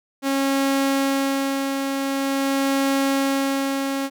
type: tone with tremolo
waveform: sawtooth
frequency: 273.3 Hz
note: C#4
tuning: 24 cents flat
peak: -14 dBFS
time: 0.22-4.1 s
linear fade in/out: 50 ms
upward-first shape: sine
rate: 0.46 Hz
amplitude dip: 40%
effects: none